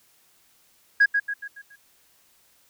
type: tone with echo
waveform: sine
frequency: 1648 Hz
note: G#6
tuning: 14 cents flat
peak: -11 dBFS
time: 1-1.06 s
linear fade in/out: 10 ms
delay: 140 ms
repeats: 5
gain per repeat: -7 dB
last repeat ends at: 1.76 s
effects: tanh soft clip ceiling -11 dBFS + white hiss -61 dBFS RMS until 2.69 s